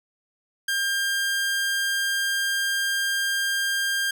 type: tone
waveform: sawtooth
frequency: 1600 Hz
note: G6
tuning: 35 cents sharp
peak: -19 dBFS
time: 0.68-4.11 s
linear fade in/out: 5 ms
effects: none